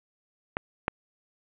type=clicks; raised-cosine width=0.5 ms; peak=-12 / -9 dBFS; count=2; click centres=0.569 / 0.881 s; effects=resampled to 8000 Hz + 8-bit